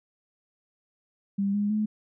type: tone with pitch steps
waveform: sine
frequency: 198.7 / 205.4 / 213.4 Hz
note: G3 / G#3 / G#3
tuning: +24 / -19 / +47 cents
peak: -23 dBFS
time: 1.38-1.86 s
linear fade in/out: 10 ms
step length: 160 ms
effects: none